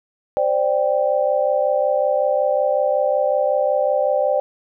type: chord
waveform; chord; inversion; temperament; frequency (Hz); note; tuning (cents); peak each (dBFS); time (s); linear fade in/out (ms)
sine; C suspended second; none; just; 523.3 / 588.7 / 784.9; C5 / D5 / G5; 0 / +4 / +2; -20 / -18 / -23; 0.37-4.4; 0
effects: none